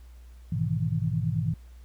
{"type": "chord", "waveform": "sine", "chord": "E major seventh", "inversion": "first", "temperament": "equal", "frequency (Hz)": [103.83, 123.47, 155.56, 164.81], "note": ["G#2", "B2", "D#3", "E3"], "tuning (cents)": [0, 0, 0, 0], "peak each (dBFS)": -30, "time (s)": [0.52, 1.54], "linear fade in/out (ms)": 5, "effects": ["added 60 Hz sine -45 dBFS peak until 1.84 s", "pink hiss -63 dBFS RMS until 1.84 s"]}